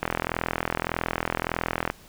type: click train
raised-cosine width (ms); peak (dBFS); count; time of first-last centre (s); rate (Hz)
0.5; -9; 79; 0.03-1.901; 41.7
effects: pink hiss -51 dBFS RMS until 2.08 s